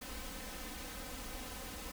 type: noise with comb filter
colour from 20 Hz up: pink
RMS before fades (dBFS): -45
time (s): 0.01-1.92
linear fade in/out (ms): 10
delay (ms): 3.9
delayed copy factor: +0.85
effects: none